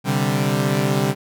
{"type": "chord", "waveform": "sawtooth", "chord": "C suspended second", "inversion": "none", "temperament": "equal", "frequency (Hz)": [130.81, 146.83, 196], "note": ["C3", "D3", "G3"], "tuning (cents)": [0, 0, 0], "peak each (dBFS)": -18, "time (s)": [0.04, 1.15], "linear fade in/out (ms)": 50, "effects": []}